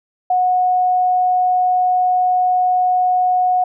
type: tone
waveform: sine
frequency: 731 Hz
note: F#5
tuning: 21 cents flat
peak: -12 dBFS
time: 0.3-3.64 s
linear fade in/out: 5 ms
effects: none